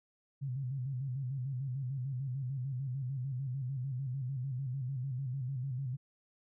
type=tone with vibrato; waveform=sine; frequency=131.2 Hz; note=C3; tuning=5 cents sharp; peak=-34 dBFS; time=0.41-5.97 s; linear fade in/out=20 ms; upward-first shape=square; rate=6.7 Hz; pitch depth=90 cents each way; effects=none